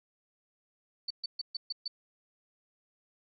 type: tone bursts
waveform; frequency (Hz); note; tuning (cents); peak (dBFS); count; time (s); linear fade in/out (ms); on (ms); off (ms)
sine; 4505; C#8; +27; -32; 6; 1.08-1.88; 5; 25; 130
effects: none